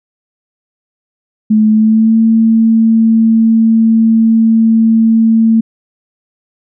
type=tone with pitch glide; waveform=sine; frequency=215.7 to 224.7 Hz; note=A3 to A3; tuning=-34 to +37 cents; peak=-5 dBFS; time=1.5-5.61 s; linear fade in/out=10 ms; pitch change=+71 cents; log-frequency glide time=1.7-2.18 s; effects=none